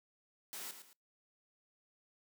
white noise with echo, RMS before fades -45 dBFS, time 0.53-0.71 s, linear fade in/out 0 ms, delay 110 ms, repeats 2, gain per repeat -9 dB, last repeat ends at 0.93 s, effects noise-tail reverb RT60 0.2 s tail -25 dB re dry + high-pass 200 Hz 12 dB/octave

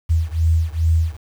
sine beating tone pair, 80.4 / 82.8 Hz, E2 / E2, -43 / +8 cents, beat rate 2.4 Hz, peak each -17 / -18 dBFS, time 0.09-1.17 s, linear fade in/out 20 ms, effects 7-bit

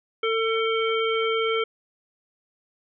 harmonic tone, 448.5 Hz, A4, 33 cents sharp, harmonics 1 / 3 / 5 / 7, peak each -23 / -28 / -30 / -31 dBFS, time 0.23-1.64 s, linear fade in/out 5 ms, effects none

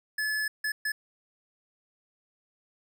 square tone bursts at uneven times, 1719 Hz, A6, 41 cents flat, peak -28 dBFS, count 3, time 0.18-0.48 / 0.64-0.72 / 0.85-0.92 s, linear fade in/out 5 ms, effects none

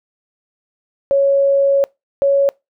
sine tone pair in turn, 554.4 / 556.4 Hz, C#5 / C#5, 0 / +6 cents, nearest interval unison, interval 6 cents, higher second, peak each -10 dBFS, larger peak neither, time 1.11-1.84 / 2.22-2.49 s, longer first, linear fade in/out 0 ms, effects noise-tail reverb RT60 0.2 s tail -24 dB re dry

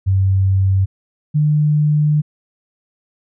sine tone pair in turn, 96 / 150.14 Hz, G2 / D3, -36 / +39 cents, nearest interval minor sixth, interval 775 cents, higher second, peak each -11 dBFS, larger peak neither, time 0.06-0.86 / 1.34-2.22 s, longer second, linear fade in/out 20 ms, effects none

